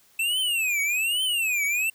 square tone with vibrato, 2637 Hz, E7, in tune, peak -23 dBFS, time 0.19-1.9 s, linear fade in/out 5 ms, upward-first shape triangle, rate 1.2 Hz, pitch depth 290 cents each way, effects white hiss -59 dBFS RMS until 1.94 s

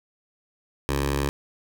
10% pulse tone with notch filter, 70.3 Hz, C#2, 25 cents sharp, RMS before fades -25 dBFS, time 0.89-1.29 s, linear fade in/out 0 ms, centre 200 Hz, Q 1.8, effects none

